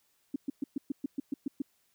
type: tone bursts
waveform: sine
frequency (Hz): 278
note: C#4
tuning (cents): +5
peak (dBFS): -28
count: 10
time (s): 0.34-1.62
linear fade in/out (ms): 5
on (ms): 20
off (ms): 120
effects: white hiss -72 dBFS RMS until 1.94 s